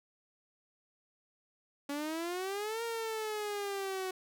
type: exponential two-way sweep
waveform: sawtooth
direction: up then down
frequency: 280.9 to 466.2 to 371 Hz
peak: -31 dBFS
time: 1.89-4.11 s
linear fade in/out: 5 ms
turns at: 2.83 s
effects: none